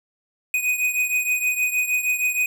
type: beating tone pair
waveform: square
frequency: 2491 / 2497.4 Hz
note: D#7 / D#7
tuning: +1 / +6 cents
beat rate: 6.4 Hz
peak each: -22 / -26 dBFS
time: 0.54-2.46 s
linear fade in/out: 2 ms
effects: none